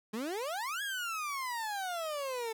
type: exponential two-way sweep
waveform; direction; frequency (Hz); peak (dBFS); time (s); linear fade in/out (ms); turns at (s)
30% pulse; up then down; 204.8 to 1683 to 438; -32; 0.13-2.53; 10; 0.82
effects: none